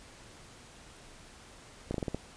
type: slowing click train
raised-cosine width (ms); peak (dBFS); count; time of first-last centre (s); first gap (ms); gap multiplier
2; -19; 6; 1.91-2.146; 33; 1.18
effects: pink hiss -53 dBFS RMS until 2.36 s + resampled to 22050 Hz